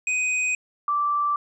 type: tone pair in turn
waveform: square / sine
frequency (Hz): 2501 / 1168.8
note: D#7 / D6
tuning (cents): +8 / -9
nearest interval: octave + minor second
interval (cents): 1317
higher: first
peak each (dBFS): -22 / -20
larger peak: second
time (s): 0.07-0.55 / 0.88-1.36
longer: neither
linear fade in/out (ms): 2
effects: resampled to 22050 Hz